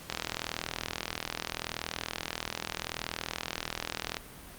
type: click train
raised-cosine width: 0.2 ms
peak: -14 dBFS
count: 167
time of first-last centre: 0.1-4.169 s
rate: 40.8 Hz
effects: pink hiss -48 dBFS RMS until 4.58 s + Opus 48 kbps